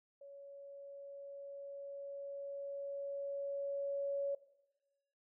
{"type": "tone with level ramp", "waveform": "sine", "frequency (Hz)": 560, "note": "C#5", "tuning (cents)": 18, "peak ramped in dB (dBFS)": [-51, -34], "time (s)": [0.21, 4.35], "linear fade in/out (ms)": 5, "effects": ["noise-tail reverb RT60 0.9 s tail -17 dB re dry"]}